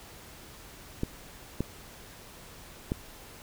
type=clicks; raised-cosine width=3 ms; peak=-15 dBFS; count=3; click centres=1.034 / 1.606 / 2.919 s; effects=pink hiss -49 dBFS RMS until 3.42 s